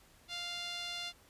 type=tone with band-pass filter; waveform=sawtooth; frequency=698.5 Hz; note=F5; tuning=in tune; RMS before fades=-41 dBFS; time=0.28-1.13 s; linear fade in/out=50 ms; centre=3700 Hz; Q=2.4; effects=pink hiss -63 dBFS RMS until 1.29 s + resampled to 32000 Hz